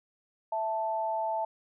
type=tone pair together; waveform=sine; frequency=659.3 / 880.1 Hz; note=E5 / A5; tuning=0 / 0 cents; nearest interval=perfect fourth; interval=500 cents; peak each=-32 / -30 dBFS; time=0.52-1.45 s; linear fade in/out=5 ms; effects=none